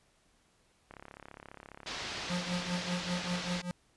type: click train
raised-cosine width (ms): 0.5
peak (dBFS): -32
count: 47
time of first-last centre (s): 0.91-2.236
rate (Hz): 34.7
type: low-pass noise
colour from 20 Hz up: white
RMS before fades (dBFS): -40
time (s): 1.86-3.62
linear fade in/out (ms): 10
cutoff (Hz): 5100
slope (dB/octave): 24
type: tone with tremolo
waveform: square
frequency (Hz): 177.7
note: F3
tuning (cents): +30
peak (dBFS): -31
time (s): 2.3-3.71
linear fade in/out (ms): 0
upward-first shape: triangle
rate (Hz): 5.1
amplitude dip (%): 95
effects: pink hiss -69 dBFS RMS until 3.96 s + resampled to 24000 Hz